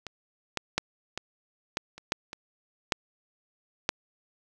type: clicks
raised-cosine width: 0.2 ms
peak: -20 / -11 / -7 / -15 / -11 / -27 / -8 / -21 / -6 / -6 dBFS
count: 10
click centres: 0.067 / 0.573 / 0.78 / 1.176 / 1.771 / 1.98 / 2.121 / 2.331 / 2.922 / 3.891 s
effects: none